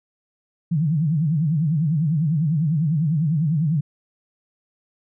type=tone with vibrato; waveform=sine; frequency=155.56 Hz; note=D#3; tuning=in tune; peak=-17 dBFS; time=0.71-3.81 s; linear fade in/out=10 ms; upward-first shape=sine; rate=10 Hz; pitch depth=180 cents each way; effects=none